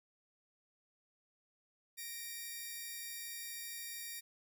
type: tone pair together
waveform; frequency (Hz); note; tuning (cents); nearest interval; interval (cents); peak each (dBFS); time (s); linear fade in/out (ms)
5% pulse; 1864.7 / 2349; A#6 / D7; 0 / 0; major third; 400; -35 / -37; 1.97-4.21; 20
effects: none